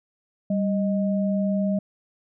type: tone pair together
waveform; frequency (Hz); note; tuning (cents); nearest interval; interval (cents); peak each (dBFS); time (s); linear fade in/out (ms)
sine; 196.01 / 622.3; G3 / D#5; 0 / 0; octave + minor sixth; 2000; -21 / -28; 0.5-1.79; 5
effects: none